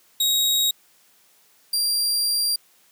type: tone pair in turn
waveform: sawtooth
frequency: 3792 / 4753 Hz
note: A#7 / D8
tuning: +29 / +20 cents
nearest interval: major third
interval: 391 cents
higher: second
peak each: -15 / -17 dBFS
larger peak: first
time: 0.2-0.71 / 1.73-2.56 s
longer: second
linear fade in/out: 5 ms
effects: white hiss -58 dBFS RMS until 2.91 s + high-pass 150 Hz 12 dB/octave